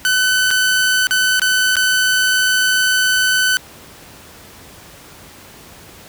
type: tone with dropouts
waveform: sawtooth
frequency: 1509 Hz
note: F#6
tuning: 34 cents sharp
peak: -9 dBFS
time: 0.05-3.57 s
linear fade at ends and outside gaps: 0 ms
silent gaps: 0.506-0.511 / 1.07-1.109 / 1.396-1.418 / 1.756-1.767 s
effects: pink hiss -40 dBFS RMS until 6.08 s + high-pass 60 Hz 12 dB/octave